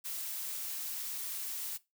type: noise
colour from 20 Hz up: blue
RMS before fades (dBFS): -39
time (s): 0.04-1.78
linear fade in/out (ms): 20
effects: noise-tail reverb RT60 0.2 s tail -18 dB re dry